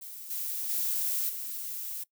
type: noise with level steps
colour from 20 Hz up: violet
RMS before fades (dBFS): -43 / -34 / -30 / -37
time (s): 0.01-2.04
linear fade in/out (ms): 10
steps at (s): 0.3 / 0.69 / 1.29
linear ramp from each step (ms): 5
effects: noise-tail reverb RT60 0.1 s tail -21 dB re dry